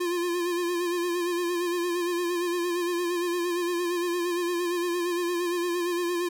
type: tone with vibrato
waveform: square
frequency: 349.2 Hz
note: F4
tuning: in tune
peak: -26 dBFS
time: 0-6.29 s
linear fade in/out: 10 ms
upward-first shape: sine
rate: 8.7 Hz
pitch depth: 44 cents each way
effects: none